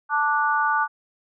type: chord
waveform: sine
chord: D major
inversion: second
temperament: just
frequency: 881 / 1174.7 / 1468.3 Hz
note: A5 / D6 / F#6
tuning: +2 / 0 / -14 cents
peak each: -23 dBFS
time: 0.09-0.88 s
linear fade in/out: 50 ms
effects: none